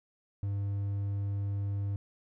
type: tone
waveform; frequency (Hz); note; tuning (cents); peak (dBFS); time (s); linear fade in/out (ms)
triangle; 100; G2; +35; -28; 0.43-1.96; 0
effects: none